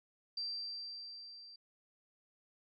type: tone with level ramp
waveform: sine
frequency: 4699 Hz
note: D8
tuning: in tune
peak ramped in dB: -36 to -52 dBFS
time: 0.37-1.56 s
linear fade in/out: 5 ms
effects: none

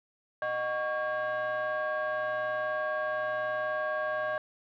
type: tone cluster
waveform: sine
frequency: 617 / 741 / 1117 / 1618 Hz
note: D#5 / F#5 / C#6 / G#6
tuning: -15 / +2 / +13 / -46 cents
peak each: -30 / -39 / -35 / -33 dBFS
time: 0.42-4.38 s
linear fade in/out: 2 ms
effects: tanh soft clip ceiling -24 dBFS

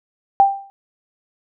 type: tone with exponential decay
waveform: sine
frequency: 789 Hz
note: G5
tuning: 11 cents sharp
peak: -5 dBFS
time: 0.4-0.7 s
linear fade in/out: 0 ms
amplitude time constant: 65 ms
effects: none

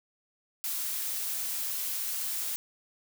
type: noise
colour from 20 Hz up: blue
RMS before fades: -33 dBFS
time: 0.64-2.56 s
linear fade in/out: 0 ms
effects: none

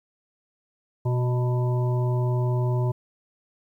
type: harmonic tone with a mistuned harmonic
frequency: 123.47 Hz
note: B2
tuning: in tune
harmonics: 1 / 3 / 5 / 7 / 8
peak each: -21 / -31 / -35 / -38 / -39 dBFS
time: 1.05-2.92 s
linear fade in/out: 10 ms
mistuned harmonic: 7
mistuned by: +46 cents
effects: 10-bit

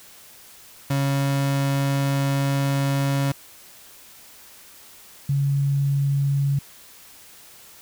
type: tone pair in turn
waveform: 35% pulse / sine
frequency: 138.59 / 139.72 Hz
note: C#3 / C#3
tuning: 0 / +14 cents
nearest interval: unison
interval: 14 cents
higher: second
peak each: -18 dBFS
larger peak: neither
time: 0.9-3.32 / 5.29-6.59 s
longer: first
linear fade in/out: 5 ms
effects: white hiss -47 dBFS RMS until 7.81 s

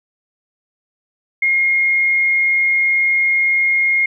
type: tone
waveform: sine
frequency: 2141 Hz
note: C7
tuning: 39 cents sharp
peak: -12 dBFS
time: 1.42-4.06 s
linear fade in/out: 5 ms
effects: none

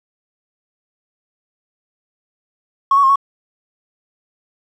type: tone with pitch steps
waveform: triangle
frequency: 1096 / 1122 / 1071 / 1110 Hz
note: C#6 / C#6 / C6 / C#6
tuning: -20 / +21 / +40 / +2 cents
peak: -5 dBFS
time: 2.91-3.158 s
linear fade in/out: 5 ms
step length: 62 ms
effects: tanh soft clip ceiling -7 dBFS

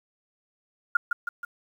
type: tone with echo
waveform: sine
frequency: 1411 Hz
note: F6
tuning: 17 cents sharp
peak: -16 dBFS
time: 0.95-0.97 s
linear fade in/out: 5 ms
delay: 160 ms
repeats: 3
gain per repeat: -5 dB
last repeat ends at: 1.45 s
effects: 9-bit

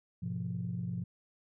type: chord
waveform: sine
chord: F diminished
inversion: first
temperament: just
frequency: 104.77 / 125.72 / 174.61 Hz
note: Ab2 / Cb3 / F3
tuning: +16 / +31 / 0 cents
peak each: -39 / -38 / -36 dBFS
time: 0.22-1.04 s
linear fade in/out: 10 ms
effects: tanh soft clip ceiling -26 dBFS

